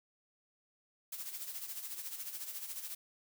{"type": "noise with tremolo", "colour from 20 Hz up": "blue", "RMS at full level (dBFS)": -41, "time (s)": [1.12, 2.95], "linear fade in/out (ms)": 5, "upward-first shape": "sine", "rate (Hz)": 14, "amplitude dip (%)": 60, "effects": []}